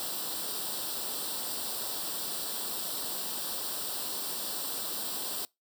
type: noise with comb filter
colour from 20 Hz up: white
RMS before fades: -35 dBFS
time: 0-5.45 s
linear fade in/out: 0 ms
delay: 0.23 ms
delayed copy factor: +0.75
effects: noise-tail reverb RT60 0.2 s tail -24 dB re dry + high-pass 200 Hz 12 dB/octave